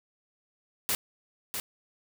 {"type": "noise with echo", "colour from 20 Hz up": "white", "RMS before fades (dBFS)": -28, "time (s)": [0.89, 0.95], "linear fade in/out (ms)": 0, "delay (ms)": 650, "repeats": 1, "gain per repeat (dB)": -6, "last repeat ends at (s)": 1.6, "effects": []}